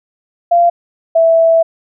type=tone pair in turn; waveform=sine; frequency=690 / 658.3 Hz; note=F5 / E5; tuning=-21 / -3 cents; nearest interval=minor second; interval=82 cents; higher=first; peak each=-6 dBFS; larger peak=neither; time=0.51-0.7 / 1.15-1.63 s; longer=second; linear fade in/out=10 ms; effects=none